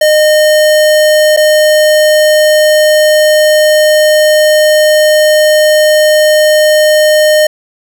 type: tone with dropouts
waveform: square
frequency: 612 Hz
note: D#5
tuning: 29 cents flat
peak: -5 dBFS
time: 0.01-7.47 s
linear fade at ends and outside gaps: 5 ms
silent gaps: 1.365-1.372 s
effects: none